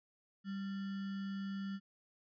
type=tone with sample-and-hold; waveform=sine; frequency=196 Hz; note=G3; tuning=in tune; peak=-38 dBFS; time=0.44-1.8 s; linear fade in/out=50 ms; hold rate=1575 Hz; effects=resampled to 11025 Hz